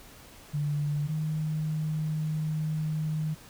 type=tone pair in turn; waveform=sine; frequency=146.83 / 155.13 Hz; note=D3 / D#3; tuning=0 / -5 cents; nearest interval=minor second; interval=95 cents; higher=second; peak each=-26 / -27 dBFS; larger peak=first; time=0.53-1.08 / 1.08-3.35 s; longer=second; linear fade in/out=20 ms; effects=pink hiss -51 dBFS RMS until 3.49 s